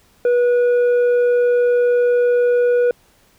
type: tone with tanh clipping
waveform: sine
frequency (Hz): 486.4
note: B4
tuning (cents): -26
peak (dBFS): -13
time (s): 0.25-2.91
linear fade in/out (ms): 2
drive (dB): 5
effects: pink hiss -55 dBFS RMS until 3.38 s